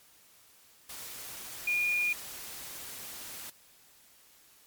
sine tone in noise, 2431 Hz, D#7, 41 cents flat, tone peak -26 dBFS, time 1.67-2.13 s, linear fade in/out 5 ms, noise white, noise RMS -43 dBFS, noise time 0.89-3.5 s, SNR +14 dB, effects white hiss -60 dBFS RMS until 4.66 s + MP3 96 kbps

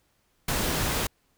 pink noise, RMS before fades -27 dBFS, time 0.48-1.07 s, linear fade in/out 5 ms, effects pink hiss -69 dBFS RMS until 1.37 s

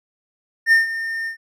triangle tone with ADSR envelope, 1815 Hz, A#6, 47 cents flat, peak -7 dBFS, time 0.66-1.37 s, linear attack 60 ms, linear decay 140 ms, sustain -14 dB, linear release 100 ms, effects none

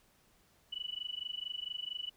sine tone with amplitude modulation, 2960 Hz, F#7, in tune, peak -34 dBFS, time 0.72-2.1 s, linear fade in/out 10 ms, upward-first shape sine, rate 24.4 Hz, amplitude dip 95%, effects pink hiss -68 dBFS RMS until 2.16 s

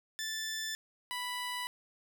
15% pulse tone pair in turn, 1760 / 987.8 Hz, A6 / B5, 0 / 0 cents, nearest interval minor seventh, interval 1000 cents, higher first, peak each -29 / -29 dBFS, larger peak neither, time 0.19-0.75 / 1.11-1.67 s, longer neither, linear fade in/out 0 ms, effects none

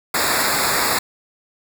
pink noise with comb filter, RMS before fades -19 dBFS, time 0.14-0.99 s, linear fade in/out 5 ms, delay 0.33 ms, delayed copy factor -1, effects none

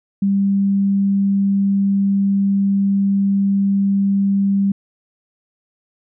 sine tone, 197.6 Hz, G3, 14 cents sharp, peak -13 dBFS, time 0.22-4.72 s, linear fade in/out 5 ms, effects none

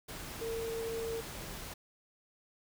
sine tone in noise, 455.2 Hz, A#4, 41 cents flat, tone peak -35 dBFS, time 0.41-1.21 s, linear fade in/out 10 ms, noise pink, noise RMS -44 dBFS, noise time 0.08-1.74 s, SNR +6 dB, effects none

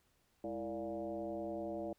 sine tone with frequency modulation, 455.4 Hz, A#4, 40 cents flat, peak -38 dBFS, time 0.44-1.93 s, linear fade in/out 2 ms, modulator 124 Hz, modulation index 1.9, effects pink hiss -75 dBFS RMS until 1.98 s

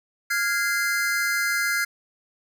square tone cluster, 1405 / 1649 / 2072 Hz, F6 / G#6 / C7, +10 / -13 / -17 cents, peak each -27 dBFS, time 0.3-1.85 s, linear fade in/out 10 ms, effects none

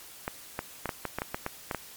clicks, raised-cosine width 0.5 ms, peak -15 dBFS, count 11, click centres 0.279 / 0.591 / 0.857 / 0.892 / 1.053 / 1.186 / 1.219 / 1.345 / 1.464 / 1.712 / 1.747 s, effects white hiss -48 dBFS RMS until 1.96 s + MP3 96 kbps

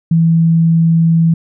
sine tone, 164.81 Hz, E3, in tune, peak -7 dBFS, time 0.11-1.34 s, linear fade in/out 5 ms, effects none

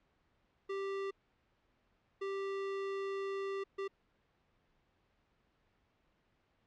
square tone bursts at uneven times, 392 Hz, G4, in tune, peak -37 dBFS, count 3, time 0.69-1.11 / 2.21-3.64 / 3.78-3.88 s, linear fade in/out 10 ms, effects pink hiss -75 dBFS RMS until 6.66 s + low-pass 3000 Hz 12 dB/octave

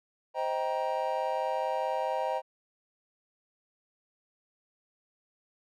triangle chord, C minor seventh, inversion none, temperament just, 523.3 / 627.9 / 784.9 / 941.9 Hz, C5 / Eb5 / G5 / Bb5, 0 / +16 / +2 / +18 cents, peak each -32 dBFS, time 0.34-2.42 s, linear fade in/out 50 ms, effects none

